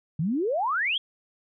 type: exponential sweep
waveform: sine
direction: up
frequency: 144.6 to 3402 Hz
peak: -23 dBFS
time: 0.19-0.98 s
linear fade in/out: 5 ms
effects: none